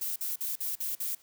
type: noise bursts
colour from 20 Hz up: violet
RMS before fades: -33 dBFS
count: 6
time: 0.01-1.15 s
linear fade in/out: 5 ms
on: 150 ms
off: 48 ms
effects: white hiss -61 dBFS RMS until 1.22 s